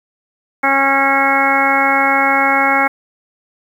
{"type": "harmonic tone", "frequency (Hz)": 273.5, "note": "C#4", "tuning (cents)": -23, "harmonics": [1, 2, 3, 4, 5, 6, 7, 8], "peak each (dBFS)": [-22, -22, -16, -21, -18, -21, -22, -16], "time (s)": [0.63, 2.88], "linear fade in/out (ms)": 10, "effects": ["7-bit"]}